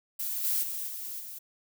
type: noise with level steps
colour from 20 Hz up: violet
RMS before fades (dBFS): -33 / -28 / -35 / -38 / -42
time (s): 0.19-1.39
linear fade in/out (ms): 10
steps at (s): 0.43 / 0.62 / 0.87 / 1.19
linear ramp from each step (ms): 20
effects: none